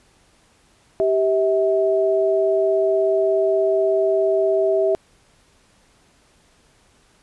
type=tone pair together; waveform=sine; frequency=390.3 / 645.7 Hz; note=G4 / E5; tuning=-8 / -36 cents; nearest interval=major sixth; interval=872 cents; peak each=-18 dBFS; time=1-4.95 s; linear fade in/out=0 ms; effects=pink hiss -57 dBFS RMS until 7.22 s + resampled to 24000 Hz